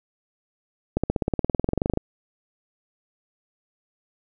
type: accelerating click train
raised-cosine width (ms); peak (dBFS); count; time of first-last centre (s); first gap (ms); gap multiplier
2; -8; 21; 0.97-1.974; 66; 0.97
effects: none